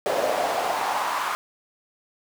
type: noise with high-pass filter sweep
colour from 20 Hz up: brown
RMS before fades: -25 dBFS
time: 0.06-1.35 s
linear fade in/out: 0 ms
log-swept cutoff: 540 to 1100 Hz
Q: 3.4
effects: none